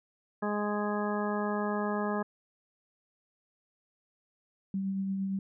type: harmonic tone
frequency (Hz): 207.7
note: G#3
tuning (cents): 0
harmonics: 1 / 2 / 3 / 4 / 5 / 6 / 8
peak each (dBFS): -32 / -35 / -37 / -38 / -39 / -40 / -41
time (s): 0.42-2.23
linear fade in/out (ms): 10
type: tone with tremolo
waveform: sine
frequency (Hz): 193.7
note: G3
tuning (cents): -20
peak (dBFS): -28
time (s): 4.74-5.39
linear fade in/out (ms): 2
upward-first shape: triangle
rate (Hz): 8.7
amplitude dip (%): 30
effects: none